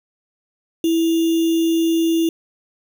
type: tone with sample-and-hold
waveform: sine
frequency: 329.7 Hz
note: E4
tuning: in tune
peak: -14 dBFS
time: 0.84-2.29 s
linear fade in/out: 2 ms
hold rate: 3150 Hz
effects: none